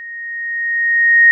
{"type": "tone with level ramp", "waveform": "sine", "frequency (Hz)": 1864.7, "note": "A#6", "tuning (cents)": 0, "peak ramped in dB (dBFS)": [-28, -4], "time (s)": [0, 1.31], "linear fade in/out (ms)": 0, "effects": []}